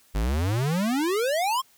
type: exponential sweep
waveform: square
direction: up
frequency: 47.57 to 1098 Hz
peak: -23 dBFS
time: 0.14-1.62 s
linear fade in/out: 20 ms
effects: white hiss -59 dBFS RMS until 1.77 s